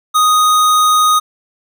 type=tone; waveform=square; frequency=1244.5 Hz; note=D#6; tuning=in tune; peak=-9 dBFS; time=0.14-1.2 s; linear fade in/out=20 ms; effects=none